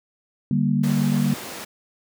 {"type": "chord", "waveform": "sine", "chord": "G minor", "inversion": "second", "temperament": "just", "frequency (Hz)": [147, 196, 235.2], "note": ["D3", "G3", "Bb3"], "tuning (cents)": [2, 0, 16], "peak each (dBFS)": -22, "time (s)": [0.51, 1.34], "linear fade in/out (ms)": 2}
{"type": "high-pass noise", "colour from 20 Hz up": "pink", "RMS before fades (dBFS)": -35, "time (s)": [0.83, 1.65], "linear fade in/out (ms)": 10, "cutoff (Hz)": 220, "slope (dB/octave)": 12}
{"effects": []}